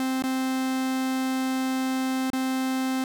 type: tone with dropouts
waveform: 45% pulse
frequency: 261.3 Hz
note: C4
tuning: 2 cents flat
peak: -24 dBFS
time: 0-3.04 s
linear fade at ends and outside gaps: 1 ms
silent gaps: 0.223-0.238 / 2.302-2.332 s
effects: none